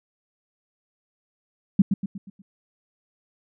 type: tone with echo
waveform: sine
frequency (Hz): 196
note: G3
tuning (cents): 0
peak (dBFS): -10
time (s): 1.79-1.82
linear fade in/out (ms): 5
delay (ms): 120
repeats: 5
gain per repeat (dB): -7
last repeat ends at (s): 2.42
effects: none